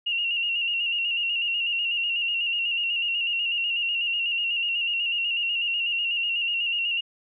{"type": "tone with vibrato", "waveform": "sine", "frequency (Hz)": 2794, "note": "F7", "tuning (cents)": 0, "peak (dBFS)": -23, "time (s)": [0.06, 7.01], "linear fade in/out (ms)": 10, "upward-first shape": "square", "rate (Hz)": 8.1, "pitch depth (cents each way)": 38, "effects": []}